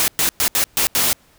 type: noise bursts at uneven times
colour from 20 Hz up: white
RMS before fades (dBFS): -17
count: 6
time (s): 0-0.08 / 0.19-0.29 / 0.4-0.48 / 0.55-0.64 / 0.77-0.87 / 0.95-1.13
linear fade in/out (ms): 0
effects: pink hiss -54 dBFS RMS until 1.38 s